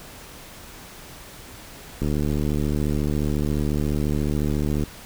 click train, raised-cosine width 3 ms, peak -12 dBFS, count 210, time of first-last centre 2.02-4.837 s, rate 74.2 Hz, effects pink hiss -42 dBFS RMS until 5.05 s

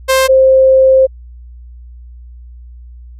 sawtooth / sine tone pair in turn, 527 / 527 Hz, C5 / C5, +12 / +12 cents, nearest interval unison, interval 0 cents, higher neither, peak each -4 dBFS, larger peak neither, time 0.08-0.28 / 0.28-1.07 s, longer second, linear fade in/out 20 ms, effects added 60 Hz sine -31 dBFS peak until 3.19 s + resampled to 32000 Hz

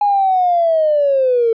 triangle linear sweep, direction down, 830.6 to 447.6 Hz, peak -7 dBFS, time 0.01-1.53 s, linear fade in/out 5 ms, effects tanh soft clip ceiling -9 dBFS + resampled to 11025 Hz

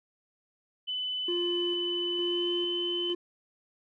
sine tone with pitch glide, 3007 to 3040 Hz, F#7 to F#7, +27 to +46 cents, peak -30 dBFS, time 0.87-3.14 s, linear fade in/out 20 ms, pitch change +19 cents, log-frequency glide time 2.19-2.51 s
triangle tone with tremolo, 350.2 Hz, F4, 5 cents sharp, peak -27 dBFS, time 1.28-3.15 s, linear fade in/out 5 ms, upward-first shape square, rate 1.1 Hz, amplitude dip 30%
effects none

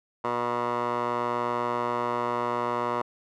15% pulse tone with band-pass filter, 120.5 Hz, B2, 42 cents flat, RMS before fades -28 dBFS, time 0.24-3.02 s, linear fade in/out 5 ms, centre 880 Hz, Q 4.3, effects none

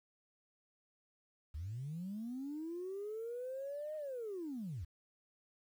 sine linear two-way sweep, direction up then down, 68.6 to 623 to 68.6 Hz, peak -39 dBFS, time 1.54-4.85 s, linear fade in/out 10 ms, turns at 3.96 s, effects tanh soft clip ceiling -36 dBFS + 11-bit

